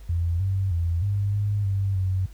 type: tone with pitch steps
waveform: sine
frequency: 85.1 / 96.2 / 84.8 / 100.5 / 102.6 / 98 / 93.8 Hz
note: F2 / G2 / E2 / G2 / G#2 / G2 / F#2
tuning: -44 / -32 / +50 / +44 / -21 / 0 / +24 cents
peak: -21 dBFS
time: 0.09-2.26 s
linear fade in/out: 5 ms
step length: 310 ms
effects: added 50 Hz sine -40 dBFS peak until 2.33 s + pink hiss -57 dBFS RMS until 2.33 s